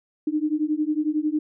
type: beating tone pair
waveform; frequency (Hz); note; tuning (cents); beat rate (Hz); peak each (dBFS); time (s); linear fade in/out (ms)
sine; 299.5 / 310.5; D4 / D#4; +34 / -3; 11; -24; 0.27-1.39; 5
effects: none